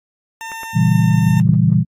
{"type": "tone", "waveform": "20% pulse", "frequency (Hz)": 903, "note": "A5", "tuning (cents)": 45, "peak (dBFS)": -22, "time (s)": [0.41, 1.4], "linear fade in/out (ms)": 0}
{"type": "clicks", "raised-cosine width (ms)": 0.5, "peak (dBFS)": -18, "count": 2, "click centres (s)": [0.518, 0.633]}
{"type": "chord", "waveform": "sine", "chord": "A# diminished seventh", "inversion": "none", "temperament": "equal", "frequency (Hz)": [116.54, 138.59, 164.81, 196], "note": ["A#2", "C#3", "E3", "G3"], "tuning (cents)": [0, 0, 0, 0], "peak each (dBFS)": [-15, -18, -14, -17], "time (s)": [0.73, 1.85], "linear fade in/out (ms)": 50}
{"effects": ["AAC 48 kbps"]}